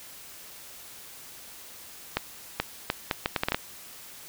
accelerating click train, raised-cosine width 0.3 ms, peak -8 dBFS, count 10, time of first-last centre 2.17-3.545 s, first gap 430 ms, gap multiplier 0.7, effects white hiss -46 dBFS RMS until 4.28 s

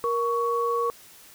sine tone pair together, 470.2 / 1118.3 Hz, A#4 / C#6, +15 / +15 cents, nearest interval octave + minor third, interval 1500 cents, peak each -25 dBFS, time 0.04-0.9 s, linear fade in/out 0 ms, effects white hiss -50 dBFS RMS until 1.34 s

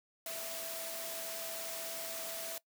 sine tone in noise, 660 Hz, E5, 2 cents sharp, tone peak -45 dBFS, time 0.26-2.58 s, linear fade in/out 2 ms, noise white, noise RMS -42 dBFS, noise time 0.26-2.58 s, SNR -6 dB, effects noise-tail reverb RT60 0.1 s tail -21 dB re dry + high-pass 200 Hz 12 dB/octave

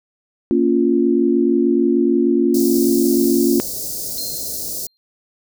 sine chord, Bb minor, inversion none, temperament just, 233.1 / 279.7 / 349.6 Hz, Bb3 / Db4 / F4, 0 / +16 / +2 cents, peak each -18 / -17 / -16 dBFS, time 0.51-3.6 s, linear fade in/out 0 ms
white band-stop noise, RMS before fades -26 dBFS, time 2.54-4.87 s, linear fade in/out 5 ms, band 650 to 4500 Hz, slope 48 dB/octave
triangle tone with exponential decay, 4182 Hz, C8, 2 cents flat, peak -24 dBFS, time 4.18-4.97 s, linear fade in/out 0 ms, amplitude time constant 170 ms
effects none

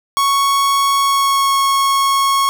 45% pulse tone with pitch glide, 1108.7 to 1097.9 Hz, C#6 to C#6, 0 to -17 cents, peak -12 dBFS, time 0.17-2.49 s, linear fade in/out 0 ms, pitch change -17 cents, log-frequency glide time 0.99-1.56 s, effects none

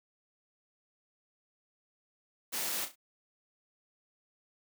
white noise with echo, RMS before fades -35 dBFS, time 2.52-2.86 s, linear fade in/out 20 ms, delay 33 ms, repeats 3, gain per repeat -9 dB, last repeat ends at 2.959 s, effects high-pass 200 Hz 12 dB/octave

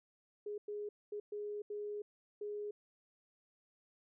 sine tone bursts at uneven times, 415.3 Hz, G#4, in tune, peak -39 dBFS, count 6, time 0.46-0.58 / 0.68-0.89 / 1.12-1.2 / 1.32-1.62 / 1.7-2.02 / 2.41-2.71 s, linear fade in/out 5 ms, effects none

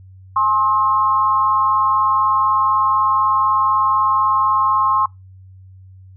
sine tone with amplitude modulation, 1064 Hz, C6, 29 cents sharp, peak -9 dBFS, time 0.36-5.06 s, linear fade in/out 5 ms, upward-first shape sine, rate 220 Hz, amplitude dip 75%, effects noise-tail reverb RT60 0.2 s tail -24 dB re dry + added 94 Hz sine -39 dBFS peak until 6.16 s

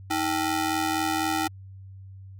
sawtooth ring-modulated tone, 550 Hz, C#5, 14 cents flat, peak -17 dBFS, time 0.1-1.48 s, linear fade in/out 10 ms, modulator 233 Hz, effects added 96 Hz sine -41 dBFS peak until 2.39 s

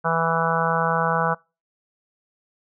harmonic tone, 164.81 Hz, E3, in tune, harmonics 1 / 3 / 4 / 5 / 6 / 7 / 8 / 9, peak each -27 / -27 / -27 / -27 / -27 / -27 / -27 / -27 dBFS, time 0.04-1.35 s, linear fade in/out 20 ms, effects noise-tail reverb RT60 0.3 s tail -26 dB re dry

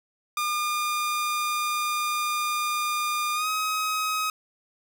sawtooth tone with pitch glide, 1209 to 1266.9 Hz, D6 to D#6, +50 to +31 cents, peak -21 dBFS, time 0.37-4.3 s, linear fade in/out 2 ms, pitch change +81 cents, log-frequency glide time 3.34-3.48 s, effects none

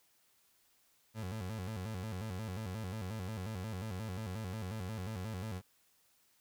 30% pulse tone with vibrato, 100.7 Hz, G2, 47 cents sharp, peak -36 dBFS, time 1.14-5.62 s, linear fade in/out 50 ms, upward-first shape square, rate 5.6 Hz, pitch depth 160 cents each way, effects white hiss -71 dBFS RMS until 6.4 s

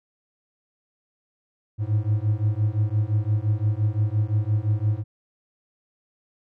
triangle beating tone pair, 103.3 / 109.1 Hz, G#2 / A2, -9 / -14 cents, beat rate 5.8 Hz, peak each -21 dBFS, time 1.78-5.04 s, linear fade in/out 50 ms, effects none

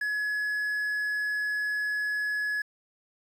triangle tone with quantisation, 1693 Hz, G#6, 33 cents sharp, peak -25 dBFS, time 0.01-2.62 s, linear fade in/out 5 ms, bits 9, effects resampled to 32000 Hz

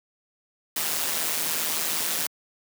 white noise with amplitude modulation, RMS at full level -24 dBFS, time 0.76-2.27 s, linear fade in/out 5 ms, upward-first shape sine, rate 159 Hz, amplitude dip 65%, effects high-pass 150 Hz 12 dB/octave

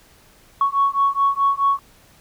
sine beating tone pair, 1108.7 / 1113.4 Hz, C#6 / C#6, 0 / +7 cents, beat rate 4.7 Hz, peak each -18 dBFS, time 0.61-1.79 s, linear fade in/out 2 ms, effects tanh soft clip ceiling -8 dBFS + pink hiss -52 dBFS RMS until 2.2 s

